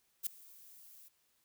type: noise with ADSR envelope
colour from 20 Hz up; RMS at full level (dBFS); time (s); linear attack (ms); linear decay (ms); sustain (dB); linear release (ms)
violet; -33; 0.23-1.09; 35; 5; -24; 17
effects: white hiss -75 dBFS RMS until 1.44 s